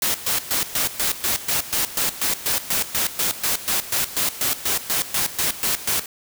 white noise with tremolo, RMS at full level -21 dBFS, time 0.02-6.06 s, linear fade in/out 2 ms, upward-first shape square, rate 4.1 Hz, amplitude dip 80%, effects none

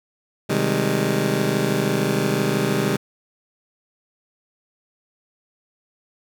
20% pulse chord, Ab major seventh, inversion first, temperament just, 129.78 / 155.74 / 194.67 / 207.7 Hz, C3 / Eb3 / G3 / Ab3, -14 / +2 / -12 / 0 cents, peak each -20 dBFS, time 0.49-2.97 s, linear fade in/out 10 ms, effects none

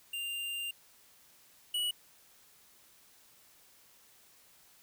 square tone pair in turn, 2793 / 2932 Hz, F7 / F#7, -1 / -16 cents, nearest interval minor second, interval 85 cents, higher second, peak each -36 / -31 dBFS, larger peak second, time 0.13-0.71 / 1.74-1.91 s, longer first, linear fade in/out 5 ms, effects white hiss -62 dBFS RMS until 4.82 s

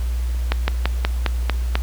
slowing click train, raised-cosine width 0.3 ms, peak -3 dBFS, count 7, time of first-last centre 0.52-1.754 s, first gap 160 ms, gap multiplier 1.1, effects added 60 Hz sine -19 dBFS peak until 1.82 s + pink hiss -41 dBFS RMS until 1.82 s

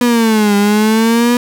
35% pulse exponential two-way sweep, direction down then up, 245.5 to 201.5 to 244.3 Hz, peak -7 dBFS, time 0.01-1.37 s, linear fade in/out 2 ms, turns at 0.56 s, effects none

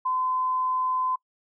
sine tone, 1023 Hz, C6, 39 cents flat, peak -23 dBFS, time 0.05-1.16 s, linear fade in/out 10 ms, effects noise-tail reverb RT60 0.1 s tail -23 dB re dry

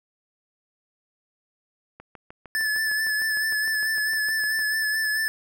click train, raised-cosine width 0.5 ms, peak -27 dBFS, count 18, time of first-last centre 2-4.591 s, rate 6.56 Hz
square tone with vibrato, 1740 Hz, A6, 20 cents flat, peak -23 dBFS, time 2.55-5.28 s, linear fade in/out 0 ms, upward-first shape sine, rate 4.6 Hz, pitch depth 29 cents each way
effects none

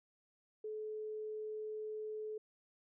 sine tone, 430.2 Hz, A4, 39 cents flat, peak -40 dBFS, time 0.64-2.38 s, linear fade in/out 5 ms, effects none

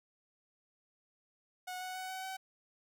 sawtooth tone with pitch steps, 733 / 739.8 / 746.7 / 753.6 / 760.6 Hz, F#5 / F#5 / F#5 / F#5 / F#5, -16 / 0 / +16 / +32 / +48 cents, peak -36 dBFS, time 1.67-2.37 s, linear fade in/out 10 ms, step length 140 ms, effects none

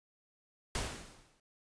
pink noise with exponential decay, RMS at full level -33 dBFS, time 0.75-1.4 s, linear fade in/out 2 ms, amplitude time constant 140 ms, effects resampled to 22050 Hz

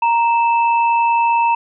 sine tone pair together, 932.3 / 2637 Hz, A#5 / E7, 0 / 0 cents, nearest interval octave + tritone, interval 1800 cents, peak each -12 / -23 dBFS, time 0.02-1.55 s, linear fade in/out 5 ms, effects none

